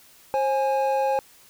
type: tone pair together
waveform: triangle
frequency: 534.1 / 830.6 Hz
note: C5 / G#5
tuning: +36 / 0 cents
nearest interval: minor sixth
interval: 764 cents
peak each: -21 dBFS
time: 0.34-1.19 s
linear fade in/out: 0 ms
effects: white hiss -53 dBFS RMS until 1.49 s